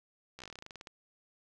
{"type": "slowing click train", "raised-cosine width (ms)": 0.2, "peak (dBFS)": -29, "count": 16, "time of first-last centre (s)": [0.39, 0.872], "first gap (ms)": 14, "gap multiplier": 1.11, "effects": []}